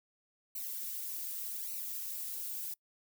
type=noise with flanger; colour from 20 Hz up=violet; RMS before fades=-40 dBFS; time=0.55-2.74 s; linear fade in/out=5 ms; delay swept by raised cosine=0.58 to 4.18 ms; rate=0.85 Hz; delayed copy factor=-0.95; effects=noise-tail reverb RT60 0.1 s tail -25 dB re dry